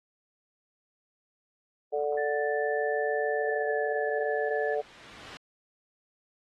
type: harmonic tone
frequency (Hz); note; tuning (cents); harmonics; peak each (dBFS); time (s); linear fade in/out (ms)
146.83; D3; 0; 3 / 4 / 5; -29 / -31 / -33; 1.92-4.82; 20
type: tone with pitch glide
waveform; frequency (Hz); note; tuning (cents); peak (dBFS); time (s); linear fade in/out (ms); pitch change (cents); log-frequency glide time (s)
sine; 1760 to 1730.8; A6 to A6; 0 to -29; -33; 2.17-4.75; 10; -29; 3.45-3.71
type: noise with exponential growth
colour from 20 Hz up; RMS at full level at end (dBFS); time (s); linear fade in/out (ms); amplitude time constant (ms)
white; -38; 3.43-5.37; 0; 420
effects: low-pass 3000 Hz 12 dB/octave + AAC 32 kbps